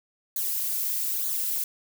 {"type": "noise with flanger", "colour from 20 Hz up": "violet", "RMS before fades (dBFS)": -28, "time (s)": [0.36, 1.64], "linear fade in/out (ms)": 2, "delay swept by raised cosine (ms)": [0.37, 3.97], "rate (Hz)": 1.1, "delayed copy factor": -0.9, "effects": []}